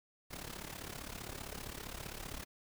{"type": "noise with amplitude modulation", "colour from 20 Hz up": "pink", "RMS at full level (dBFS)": -42, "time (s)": [0.3, 2.45], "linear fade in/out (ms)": 20, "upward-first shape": "sine", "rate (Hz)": 35.3, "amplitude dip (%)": 80, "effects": []}